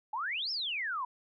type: exponential two-way sweep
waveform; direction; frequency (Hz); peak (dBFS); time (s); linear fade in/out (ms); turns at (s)
sine; up then down; 817 to 5490 to 955; -32; 0.13-1.05; 5; 0.51
effects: none